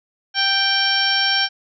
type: harmonic tone with a mistuned harmonic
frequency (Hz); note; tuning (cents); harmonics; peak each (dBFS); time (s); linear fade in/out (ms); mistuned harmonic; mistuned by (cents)
784; G5; 0; 1 / 2 / 3 / 4 / 5 / 6 / 7; -26 / -21 / -27 / -22 / -29 / -28 / -20; 0.34-1.49; 50; 6; -61
effects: none